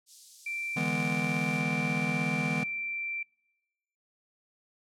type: high-pass noise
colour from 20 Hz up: white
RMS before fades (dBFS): -49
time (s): 0.06-1.63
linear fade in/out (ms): 50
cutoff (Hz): 4300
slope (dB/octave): 24
type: tone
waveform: sine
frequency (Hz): 2349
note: D7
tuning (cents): 0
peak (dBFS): -32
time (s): 0.46-3.23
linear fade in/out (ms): 5
type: chord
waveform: square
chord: E dominant seventh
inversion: third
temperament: just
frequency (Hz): 148.33 / 164.81 / 206 / 247.2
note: D3 / E3 / G#3 / B3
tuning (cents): +18 / 0 / -14 / +2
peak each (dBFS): -37 / -34 / -36 / -35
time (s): 0.76-2.64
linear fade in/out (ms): 10
effects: noise-tail reverb RT60 1.0 s tail -26 dB re dry + low-pass 9000 Hz 12 dB/octave